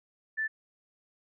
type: tone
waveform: sine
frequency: 1760 Hz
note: A6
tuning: in tune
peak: -28 dBFS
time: 0.37-0.48 s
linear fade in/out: 20 ms
effects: none